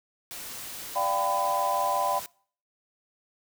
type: noise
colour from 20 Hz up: white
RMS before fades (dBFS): -39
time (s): 0.31-2.26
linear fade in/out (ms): 0
type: chord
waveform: sine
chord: G dominant seventh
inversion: second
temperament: equal with one note detuned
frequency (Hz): 587.3 / 698.5 / 784 / 1003.9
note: D5 / F5 / G5 / B5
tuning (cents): 0 / 0 / 0 / +28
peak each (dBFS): -31 / -31 / -29 / -27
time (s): 0.95-2.2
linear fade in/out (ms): 20
effects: noise-tail reverb RT60 0.5 s tail -24 dB re dry